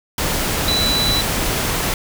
sine tone in noise, 3967 Hz, B7, 7 cents sharp, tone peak -17 dBFS, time 0.68-1.21 s, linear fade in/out 2 ms, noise pink, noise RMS -20 dBFS, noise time 0.18-1.94 s, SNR 0 dB, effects none

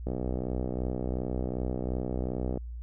click train, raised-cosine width 2 ms, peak -19 dBFS, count 158, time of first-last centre 0.07-2.574 s, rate 62.7 Hz, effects added 59 Hz sine -36 dBFS peak until 2.82 s

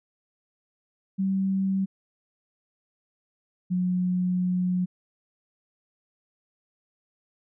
sine tone pair in turn, 192.4 / 181.27 Hz, G3 / F#3, -32 / -35 cents, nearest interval minor second, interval 103 cents, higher first, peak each -22 dBFS, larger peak neither, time 1.18-1.86 / 3.7-4.86 s, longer second, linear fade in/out 20 ms, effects none

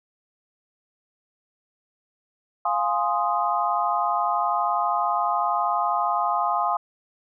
sine chord, F minor seventh, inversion none, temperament equal, 698.5 / 830.6 / 1046.5 / 1244.5 Hz, F5 / Ab5 / C6 / Eb6, 0 / 0 / 0 / 0 cents, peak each -26 dBFS, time 2.65-6.77 s, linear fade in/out 5 ms, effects none

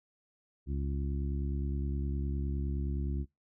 harmonic tone, 69.7 Hz, C#2, 10 cents sharp, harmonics 1 / 2 / 3 / 4 / 5, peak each -32 / -38 / -42 / -44 / -46 dBFS, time 0.66-3.26 s, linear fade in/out 50 ms, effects noise-tail reverb RT60 0.2 s tail -24 dB re dry

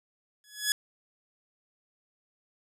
10% pulse tone with exponential growth, 1689 Hz, G#6, 29 cents sharp, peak -12 dBFS, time 0.44-0.72 s, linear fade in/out 1 ms, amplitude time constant 60 ms, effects none

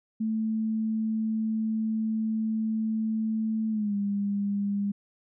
sine tone with pitch glide, 220 to 201.7 Hz, A3 to G3, 0 to +50 cents, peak -25 dBFS, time 0.2-4.92 s, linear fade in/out 10 ms, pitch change -150 cents, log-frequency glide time 3.7-3.95 s, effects none

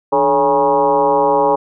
sine tone with frequency modulation, 693 Hz, F5, 14 cents flat, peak -10 dBFS, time 0.12-1.56 s, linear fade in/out 10 ms, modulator 132 Hz, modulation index 2.5, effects none

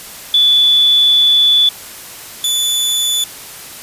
sine / sawtooth tone pair in turn, 3462 / 3477 Hz, A7 / A7, -29 / -21 cents, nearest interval unison, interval 8 cents, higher second, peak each -7 / -10 dBFS, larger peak first, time 0.34-1.69 / 2.44-3.24 s, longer first, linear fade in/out 2 ms, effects white hiss -32 dBFS RMS until 3.82 s + resampled to 32000 Hz

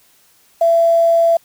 sine tone with quantisation, 670 Hz, E5, 28 cents sharp, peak -9 dBFS, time 0.61-1.37 s, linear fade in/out 5 ms, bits 6, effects white hiss -53 dBFS RMS until 1.44 s

